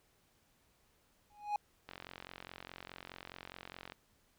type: tone with exponential growth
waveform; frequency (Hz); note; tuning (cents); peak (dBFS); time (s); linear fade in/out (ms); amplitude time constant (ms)
triangle; 830.6; G#5; 0; -27; 1.3-1.56; 2; 56
type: click train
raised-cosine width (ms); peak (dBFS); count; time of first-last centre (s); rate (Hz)
0.3; -30; 92; 1.89-3.921; 44.8
effects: pink hiss -72 dBFS RMS until 4.38 s